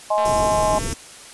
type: harmonic tone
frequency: 210 Hz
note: G#3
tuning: 19 cents sharp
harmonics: 3 / 4 / 5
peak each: -19 / -21 / -23 dBFS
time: 0.1-0.79 s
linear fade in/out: 10 ms
type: click train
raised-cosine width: 0.3 ms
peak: -18 dBFS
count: 169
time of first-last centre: 0.18-0.927 s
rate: 225 Hz
type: band-stop noise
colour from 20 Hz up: pink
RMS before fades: -26 dBFS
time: 0.25-0.94 s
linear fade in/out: 5 ms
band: 510 to 5000 Hz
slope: 96 dB/octave
effects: white hiss -41 dBFS RMS until 1.33 s + resampled to 24000 Hz